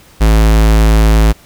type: tone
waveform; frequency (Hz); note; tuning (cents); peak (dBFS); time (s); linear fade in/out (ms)
square; 54.2; A1; -25; -6; 0.2-1.33; 20
effects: pink hiss -43 dBFS RMS until 1.45 s